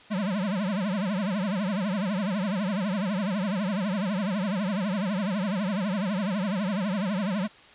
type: tone with vibrato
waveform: square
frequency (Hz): 196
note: G3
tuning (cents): 0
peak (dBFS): -26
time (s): 0.1-7.48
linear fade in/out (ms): 20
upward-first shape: triangle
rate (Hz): 12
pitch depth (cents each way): 230
effects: white hiss -51 dBFS RMS until 7.74 s + resampled to 8000 Hz